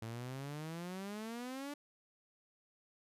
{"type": "exponential sweep", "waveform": "sawtooth", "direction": "up", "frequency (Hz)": [109.7, 293.7], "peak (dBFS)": -38, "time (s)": [0.02, 1.74], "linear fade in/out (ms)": 5, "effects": ["resampled to 32000 Hz"]}